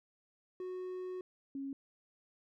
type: tone pair in turn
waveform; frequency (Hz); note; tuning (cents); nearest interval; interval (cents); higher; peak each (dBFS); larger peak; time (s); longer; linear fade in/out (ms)
triangle / sine; 367.6 / 274; F#4 / C#4; -11 / -20; perfect fourth; 509; first; -37 / -38; first; 0.6-1.21 / 1.55-1.73; first; 2
effects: none